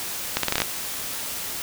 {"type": "accelerating click train", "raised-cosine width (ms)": 0.2, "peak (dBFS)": -3, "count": 8, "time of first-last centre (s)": [0.37, 0.619], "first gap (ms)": 63, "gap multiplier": 0.8, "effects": ["white hiss -31 dBFS RMS until 1.62 s"]}